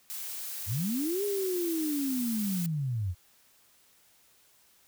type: noise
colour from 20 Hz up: blue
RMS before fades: -38 dBFS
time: 0.1-2.66 s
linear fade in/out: 0 ms
type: linear two-way sweep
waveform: sine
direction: up then down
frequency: 82.41 to 413.8 to 82.41 Hz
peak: -28 dBFS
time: 0.66-3.15 s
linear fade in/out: 50 ms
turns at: 1.24 s
effects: white hiss -63 dBFS RMS until 4.87 s